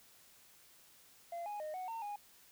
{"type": "tone with pitch steps", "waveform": "sine", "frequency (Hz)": [686, 829, 615, 740, 909, 823], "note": ["F5", "G#5", "D#5", "F#5", "A#5", "G#5"], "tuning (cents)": [-31, -3, -20, 0, -44, -16], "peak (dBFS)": -37, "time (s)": [1.32, 2.16], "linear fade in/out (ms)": 5, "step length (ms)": 140, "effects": ["tanh soft clip ceiling -39 dBFS", "white hiss -63 dBFS RMS until 2.51 s"]}